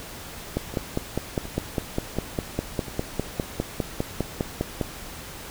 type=two click trains; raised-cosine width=2 ms; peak=-22 / -10 dBFS; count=4 / 22; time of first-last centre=0.74-2.883 / 0.57-4.812 s; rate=1.4 / 4.95 Hz; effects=pink hiss -39 dBFS RMS until 5.5 s